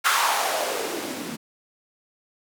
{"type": "noise with band-pass filter sweep", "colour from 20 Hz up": "blue", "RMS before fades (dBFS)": -25, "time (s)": [0.04, 1.37], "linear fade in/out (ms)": 20, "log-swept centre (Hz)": [1300, 200], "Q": 3, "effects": []}